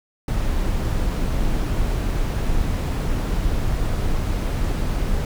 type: noise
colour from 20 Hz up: brown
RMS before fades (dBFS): -21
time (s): 0.28-5.25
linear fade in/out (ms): 2
effects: none